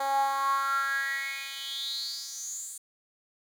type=tone with high-pass filter sweep; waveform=10% pulse; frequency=273.7 Hz; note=C#4; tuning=22 cents flat; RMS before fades=-31 dBFS; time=0-2.78 s; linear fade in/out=5 ms; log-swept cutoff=690 to 8500 Hz; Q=8; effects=10-bit